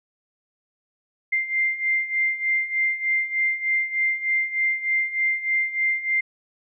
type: beating tone pair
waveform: sine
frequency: 2093 / 2096.3 Hz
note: C7 / C7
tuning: 0 / +3 cents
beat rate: 3.3 Hz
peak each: -26 / -22 dBFS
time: 1.32-6.21 s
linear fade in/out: 10 ms
effects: none